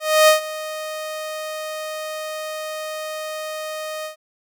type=tone with ADSR envelope; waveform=sawtooth; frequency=621 Hz; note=D#5; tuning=3 cents flat; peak=-5 dBFS; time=0-4.16 s; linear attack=280 ms; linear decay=120 ms; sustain=-18 dB; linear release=110 ms; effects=none